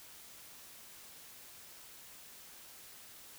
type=silence; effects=white hiss -54 dBFS RMS until 3.38 s